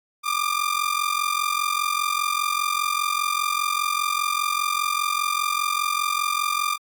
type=ring-modulated tone; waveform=sawtooth; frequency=1196 Hz; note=D6; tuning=31 cents sharp; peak=-15 dBFS; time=0.23-6.78 s; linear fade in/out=50 ms; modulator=22.5 Hz; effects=Opus 48 kbps